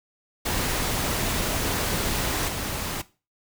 pink noise with level steps, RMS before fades -26 / -30 dBFS, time 0.45-3.02 s, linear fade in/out 10 ms, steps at 2.48 s, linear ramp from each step 10 ms, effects noise-tail reverb RT60 0.3 s tail -17 dB re dry

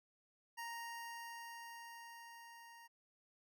25% pulse tone with level ramp, 932.3 Hz, A#5, in tune, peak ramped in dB -40 to -53 dBFS, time 0.57-2.88 s, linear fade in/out 20 ms, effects none

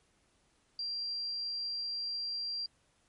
sine tone, 4739 Hz, D8, 15 cents sharp, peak -34 dBFS, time 0.79-2.66 s, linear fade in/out 2 ms, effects pink hiss -71 dBFS RMS until 3.08 s + MP3 48 kbps

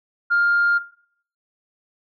sine tone, 1404 Hz, F6, 9 cents sharp, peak -14 dBFS, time 0.3-0.79 s, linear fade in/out 20 ms, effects noise-tail reverb RT60 0.6 s tail -17 dB re dry + tanh soft clip ceiling -11 dBFS

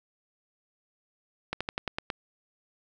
slowing click train, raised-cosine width 0.3 ms, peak -14 dBFS, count 7, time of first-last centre 1.53-2.102 s, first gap 76 ms, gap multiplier 1.09, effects none

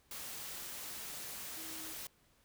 sine tone in noise, 319 Hz, D#4, 43 cents sharp, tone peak -53 dBFS, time 1.57-1.93 s, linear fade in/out 2 ms, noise white, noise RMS -45 dBFS, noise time 0.11-2.07 s, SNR -11 dB, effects pink hiss -70 dBFS RMS until 2.44 s

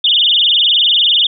sine tone with vibrato, 3256 Hz, G#7, 35 cents flat, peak -8 dBFS, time 0.04-1.27 s, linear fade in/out 5 ms, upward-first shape sine, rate 20 Hz, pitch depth 220 cents each way, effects none

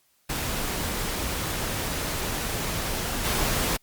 pink noise with level steps, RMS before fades -29 / -25 dBFS, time 0.29-3.77 s, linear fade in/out 10 ms, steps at 3.24 s, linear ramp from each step 10 ms, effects white hiss -66 dBFS RMS until 3.82 s + Opus 48 kbps

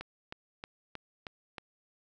click train, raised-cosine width 0.3 ms, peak -24 dBFS, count 6, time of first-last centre 0.01-1.582 s, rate 3.18 Hz, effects none

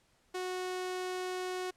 sawtooth tone, 367.2 Hz, F#4, 13 cents flat, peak -31 dBFS, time 0.34-1.71 s, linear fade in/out 10 ms, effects pink hiss -70 dBFS RMS until 1.76 s + low-pass 10000 Hz 12 dB/octave

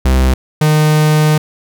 45% pulse tone pair in turn, 64.8 / 153.19 Hz, C2 / D#3, -16 / -27 cents, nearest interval octave + minor third, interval 1489 cents, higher second, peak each -8 dBFS, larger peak neither, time 0.05-0.34 / 0.61-1.38 s, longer second, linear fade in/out 5 ms, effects none

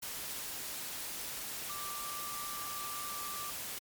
sine tone in noise, 1174.7 Hz, D6, in tune, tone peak -42 dBFS, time 1.69-3.51 s, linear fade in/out 10 ms, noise white, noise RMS -41 dBFS, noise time 0.02-3.79 s, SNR -4 dB, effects MP3 96 kbps

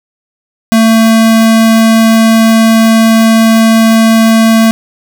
square tone, 224.3 Hz, A3, 34 cents sharp, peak -4 dBFS, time 0.72-4.71 s, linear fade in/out 0 ms, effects none

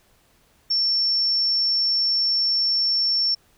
sine tone, 5430 Hz, F8, 50 cents flat, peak -18 dBFS, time 0.7-3.35 s, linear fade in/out 10 ms, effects pink hiss -60 dBFS RMS until 3.57 s

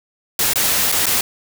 white noise with dropouts, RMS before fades -17 dBFS, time 0.39-1.21 s, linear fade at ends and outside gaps 2 ms, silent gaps 0.535-0.557 / 0.918-0.923 / 1.058-1.066 s, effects none

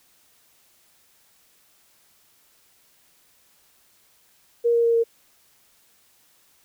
sine tone with pitch steps, 470.9 / 467.6 / 464.4 / 461.2 Hz, A#4 / A#4 / A#4 / A#4, +18 / +5 / -7 / -19 cents, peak -16 dBFS, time 4.64-5.04 s, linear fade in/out 20 ms, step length 100 ms, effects white hiss -60 dBFS RMS until 6.64 s

